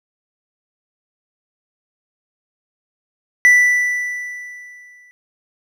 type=tone with exponential decay; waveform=triangle; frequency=1974 Hz; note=B6; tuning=1 cent flat; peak=-4 dBFS; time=3.45-5.11 s; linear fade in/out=0 ms; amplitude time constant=360 ms; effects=none